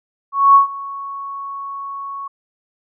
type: tone with ADSR envelope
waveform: sine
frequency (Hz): 1108.7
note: C#6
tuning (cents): 0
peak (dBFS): -4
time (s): 0.32-2.28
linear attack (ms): 230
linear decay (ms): 120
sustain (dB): -21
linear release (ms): 8
effects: none